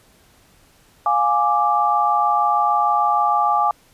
sine chord, D diminished, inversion first, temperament equal with one note detuned, 704.1 / 830.6 / 1174.7 Hz, F5 / Ab5 / D6, +14 / 0 / 0 cents, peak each -22 / -18 / -18 dBFS, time 1.06-3.71 s, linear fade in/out 2 ms, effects pink hiss -54 dBFS RMS until 3.93 s + resampled to 32000 Hz

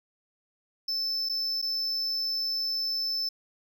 triangle tone with dropouts, 5274 Hz, E8, in tune, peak -26 dBFS, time 0.88-3.29 s, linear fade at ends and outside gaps 5 ms, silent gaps 1.289-1.295 / 1.617-1.624 s, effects none

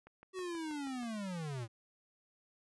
click train, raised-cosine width 0.5 ms, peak -40 dBFS, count 7, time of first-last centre 0.07-1.032 s, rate 6.24 Hz
square linear sweep, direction down, 380.5 to 108.3 Hz, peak -39 dBFS, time 0.33-1.68 s, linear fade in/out 50 ms
effects resampled to 24000 Hz

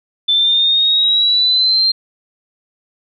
sine exponential sweep, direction up, 3520 to 4186 Hz, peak -10 dBFS, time 0.28-1.92 s, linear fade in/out 10 ms, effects none

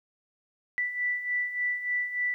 sine beating tone pair, 1970 / 1973.4 Hz, B6 / B6, -5 / -2 cents, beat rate 3.4 Hz, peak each -34 / -28 dBFS, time 0.78-2.34 s, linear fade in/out 0 ms, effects 11-bit

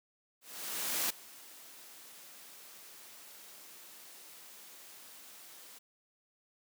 white noise with ADSR envelope, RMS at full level -32 dBFS, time 0.41-5.79 s, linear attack 690 ms, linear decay 6 ms, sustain -21 dB, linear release 12 ms, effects high-pass 200 Hz 12 dB/octave

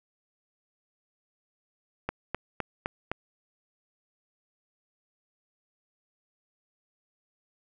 click train, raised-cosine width 0.5 ms, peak -14 dBFS, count 5, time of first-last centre 2.09-3.116 s, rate 3.9 Hz, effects none

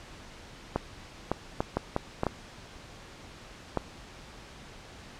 clicks, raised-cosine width 1 ms, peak -12 dBFS, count 8, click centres 0.76 / 1.316 / 1.605 / 1.77 / 1.964 / 2.234 / 2.267 / 3.773 s, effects pink hiss -48 dBFS RMS until 5.19 s + low-pass 6000 Hz 12 dB/octave

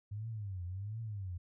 sine tone with vibrato, 100 Hz, G2, 35 cents sharp, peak -38 dBFS, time 0.11-1.38 s, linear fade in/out 10 ms, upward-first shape triangle, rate 1.4 Hz, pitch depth 250 cents each way, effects none

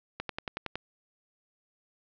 click train, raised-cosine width 0.3 ms, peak -17 dBFS, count 7, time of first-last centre 0.2-0.756 s, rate 10.8 Hz, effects low-pass 5000 Hz 12 dB/octave

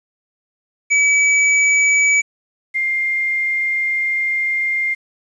square / sine tone pair in turn, 2288 / 2109 Hz, D7 / C7, -46 / +13 cents, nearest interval minor second, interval 141 cents, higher first, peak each -12 / -16 dBFS, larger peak first, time 0.9-2.22 / 2.74-4.95 s, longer second, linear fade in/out 20 ms, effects resampled to 22050 Hz + 8-bit

